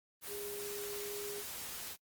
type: tone in noise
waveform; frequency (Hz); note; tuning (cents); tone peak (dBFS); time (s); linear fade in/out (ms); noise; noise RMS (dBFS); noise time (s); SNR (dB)
sine; 409.4; G#4; -25; -42; 0.27-1.44; 50; white; -44; 0.21-1.97; -1
effects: noise-tail reverb RT60 0.1 s tail -26 dB re dry + Opus 24 kbps